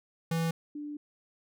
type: tone pair in turn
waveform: square / sine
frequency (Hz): 164.81 / 294.8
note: E3 / D4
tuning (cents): 0 / +7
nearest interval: minor seventh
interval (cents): 1007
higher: second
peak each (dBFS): -28 / -36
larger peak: first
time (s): 0.31-0.51 / 0.75-0.97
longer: second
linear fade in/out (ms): 5
effects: none